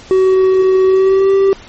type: tone with pitch glide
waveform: triangle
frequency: 377 to 390.1 Hz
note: F#4 to G4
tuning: +32 to -8 cents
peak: -5 dBFS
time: 0.11-1.53 s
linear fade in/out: 0 ms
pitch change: +60 cents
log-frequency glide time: 0.84-1.33 s
effects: pink hiss -37 dBFS RMS until 1.68 s + MP3 32 kbps